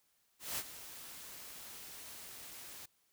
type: noise with ADSR envelope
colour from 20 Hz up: white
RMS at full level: -37 dBFS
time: 0.39-2.86 s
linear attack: 190 ms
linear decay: 46 ms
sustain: -13 dB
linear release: 8 ms
effects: white hiss -75 dBFS RMS until 3.12 s